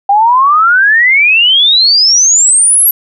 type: exponential sweep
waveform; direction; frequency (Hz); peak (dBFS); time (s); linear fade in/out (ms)
sine; up; 784 to 11840; -4; 0.09-2.91; 5
effects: none